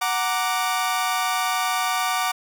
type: chord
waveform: sawtooth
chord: Gb augmented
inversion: none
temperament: equal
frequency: 740 / 932.3 / 1174.7 Hz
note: Gb5 / Bb5 / D6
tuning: 0 / 0 / 0 cents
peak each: -21 / -25 / -21 dBFS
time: 0.01-2.32 s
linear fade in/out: 10 ms
effects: none